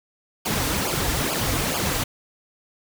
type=noise with flanger; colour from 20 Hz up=pink; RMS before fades=-24 dBFS; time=0.45-2.04 s; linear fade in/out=10 ms; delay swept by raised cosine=0.51 to 5.41 ms; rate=2.3 Hz; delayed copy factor=-0.85; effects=none